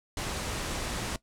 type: low-pass noise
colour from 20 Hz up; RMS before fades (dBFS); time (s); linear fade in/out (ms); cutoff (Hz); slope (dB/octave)
pink; -34; 0.17-1.16; 2; 10000; 24
effects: noise-tail reverb RT60 0.1 s tail -18 dB re dry